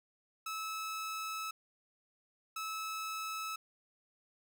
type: tone bursts at uneven times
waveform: sawtooth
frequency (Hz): 1300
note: E6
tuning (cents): -24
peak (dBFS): -34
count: 2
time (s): 0.46-1.51 / 2.56-3.56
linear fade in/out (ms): 5
effects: none